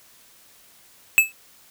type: tone with exponential decay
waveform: square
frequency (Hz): 2608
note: E7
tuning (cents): -19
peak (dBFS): -8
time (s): 1.18-1.32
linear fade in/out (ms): 0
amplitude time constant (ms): 30
effects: white hiss -53 dBFS RMS until 1.7 s